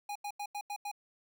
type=tone bursts; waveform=square; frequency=821 Hz; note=G#5; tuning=20 cents flat; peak=-37 dBFS; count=6; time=0.09-0.915 s; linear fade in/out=5 ms; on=65 ms; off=87 ms; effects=none